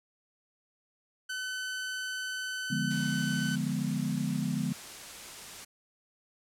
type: tone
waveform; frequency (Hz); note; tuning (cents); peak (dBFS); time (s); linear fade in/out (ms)
sawtooth; 1514; F#6; +39; -30; 1.29-3.56; 10
type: chord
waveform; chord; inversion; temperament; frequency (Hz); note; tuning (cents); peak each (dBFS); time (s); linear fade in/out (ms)
sine; D diminished seventh; none; equal; 146.83 / 174.61 / 207.7 / 246.9; D3 / F3 / Ab3 / Cb4; 0 / 0 / 0 / 0; -34; 2.7-4.73; 10
type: noise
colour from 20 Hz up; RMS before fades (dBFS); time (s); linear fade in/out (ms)
white; -44; 2.9-5.65; 10
effects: low-pass 10000 Hz 12 dB/octave